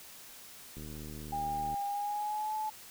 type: click train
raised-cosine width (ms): 3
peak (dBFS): -33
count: 75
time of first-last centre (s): 0.77-1.742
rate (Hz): 76.1
type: tone with pitch glide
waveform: sine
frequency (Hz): 804 to 861.7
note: G5 to A5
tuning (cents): +44 to -36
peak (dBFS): -32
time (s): 1.32-2.7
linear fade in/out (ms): 10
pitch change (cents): +120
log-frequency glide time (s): 1.83-2.54
effects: white hiss -51 dBFS RMS until 2.9 s